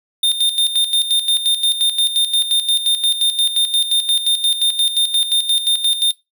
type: tone with tremolo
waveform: square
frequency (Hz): 3630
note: A#7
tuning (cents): -47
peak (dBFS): -12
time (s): 0.23-6.12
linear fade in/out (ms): 5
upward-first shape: square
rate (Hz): 5.7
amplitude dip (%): 65
effects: noise-tail reverb RT60 0.2 s tail -20 dB re dry